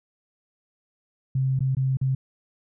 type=tone with dropouts; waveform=sine; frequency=132.4 Hz; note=C3; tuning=21 cents sharp; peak=-20 dBFS; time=1.35-2.15 s; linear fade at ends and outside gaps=5 ms; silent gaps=1.592-1.605 / 1.75-1.768 / 1.971-2.013 s; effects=none